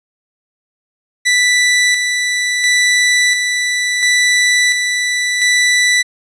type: tone with tremolo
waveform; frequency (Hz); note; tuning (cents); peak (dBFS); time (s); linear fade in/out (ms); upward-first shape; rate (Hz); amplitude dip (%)
sawtooth; 1975.5; B6; 0; -6; 1.25-6.03; 20; square; 0.72; 40
effects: resampled to 22050 Hz